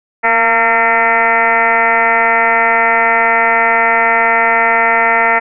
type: tone with frequency modulation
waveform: sine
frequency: 1367 Hz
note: F6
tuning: 37 cents flat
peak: -8 dBFS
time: 0.23-5.4 s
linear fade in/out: 20 ms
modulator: 226 Hz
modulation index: 3.6
effects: none